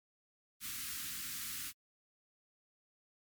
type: band-stop noise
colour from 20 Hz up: white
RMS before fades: -42 dBFS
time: 0.6-1.73 s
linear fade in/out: 50 ms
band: 310 to 1200 Hz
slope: 48 dB/octave
effects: MP3 96 kbps